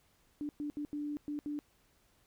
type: tone bursts at uneven times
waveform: sine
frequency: 294.2 Hz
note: D4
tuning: 3 cents sharp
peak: -35 dBFS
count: 6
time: 0.41-0.49 / 0.6-0.7 / 0.77-0.85 / 0.93-1.17 / 1.28-1.39 / 1.46-1.59 s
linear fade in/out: 0 ms
effects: pink hiss -70 dBFS RMS until 2.26 s